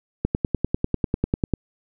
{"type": "click train", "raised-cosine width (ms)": 3, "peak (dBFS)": -7, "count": 14, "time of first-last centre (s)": [0.25, 1.537], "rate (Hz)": 10.1, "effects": []}